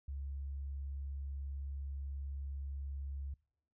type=tone; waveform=sine; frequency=69.3 Hz; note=C#2; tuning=in tune; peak=-39 dBFS; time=0.08-3.34 s; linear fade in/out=5 ms; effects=noise-tail reverb RT60 0.7 s tail -25 dB re dry